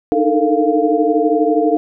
sine tone cluster, 300.7 / 313 / 437.7 / 456.9 / 695 Hz, D4 / D#4 / A4 / A#4 / F5, +41 / +10 / -9 / -35 / -9 cents, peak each -18 dBFS, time 0.12-1.77 s, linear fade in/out 0 ms, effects none

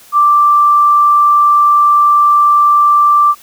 sine tone, 1175 Hz, D6, 1 cent sharp, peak -5 dBFS, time 0.12-3.35 s, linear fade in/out 50 ms, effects white hiss -41 dBFS RMS until 3.42 s

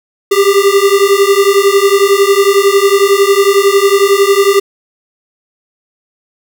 square beating tone pair, 392 / 403 Hz, G4 / G4, 0 / +48 cents, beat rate 11 Hz, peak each -10 dBFS, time 0.31-4.6 s, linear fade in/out 10 ms, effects none

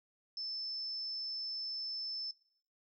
sine tone, 5274 Hz, E8, in tune, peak -38 dBFS, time 0.37-2.31 s, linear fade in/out 2 ms, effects noise-tail reverb RT60 0.6 s tail -18 dB re dry

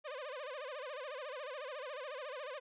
sawtooth tone with vibrato, 554.4 Hz, C#5, in tune, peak -38 dBFS, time 0.04-2.6 s, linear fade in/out 20 ms, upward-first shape sine, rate 14 Hz, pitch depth 190 cents each way, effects resampled to 8000 Hz

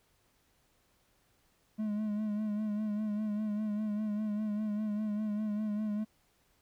triangle tone with vibrato, 211.5 Hz, G#3, 32 cents sharp, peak -29 dBFS, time 1.78-6.05 s, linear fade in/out 20 ms, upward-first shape sine, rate 5 Hz, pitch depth 42 cents each way, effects pink hiss -71 dBFS RMS until 6.61 s

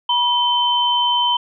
sine tone pair together, 970 / 3080 Hz, B5 / G7, -31 / -31 cents, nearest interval octave + minor sixth, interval 2000 cents, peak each -17 dBFS, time 0.09-1.37 s, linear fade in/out 5 ms, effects none

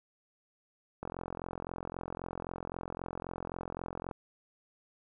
click train, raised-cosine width 1 ms, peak -24 dBFS, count 136, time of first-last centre 1.03-4.112 s, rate 43.8 Hz, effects none

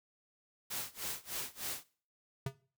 white noise with tremolo, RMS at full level -38 dBFS, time 0.7-1.84 s, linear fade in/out 10 ms, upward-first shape sine, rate 3.3 Hz, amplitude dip 95%
square tone with exponential decay, 134.9 Hz, C#3, 47 cents flat, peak -32 dBFS, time 2.46-2.55 s, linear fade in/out 5 ms, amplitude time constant 18 ms
effects noise-tail reverb RT60 0.4 s tail -19 dB re dry

